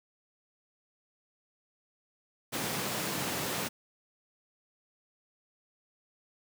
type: high-pass noise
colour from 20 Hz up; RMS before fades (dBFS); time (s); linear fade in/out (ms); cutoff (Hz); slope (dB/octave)
pink; -34; 2.52-3.69; 20; 120; 24
effects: none